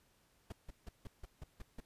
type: noise bursts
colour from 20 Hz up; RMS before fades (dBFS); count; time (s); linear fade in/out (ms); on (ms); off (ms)
brown; -45; 8; 0.5-1.804; 5; 23; 160
effects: pink hiss -72 dBFS RMS until 1.85 s + resampled to 32000 Hz